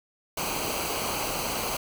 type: noise with comb filter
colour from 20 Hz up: pink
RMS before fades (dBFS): -30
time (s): 0.37-1.77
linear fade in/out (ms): 5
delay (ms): 0.56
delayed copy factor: -0.65
effects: none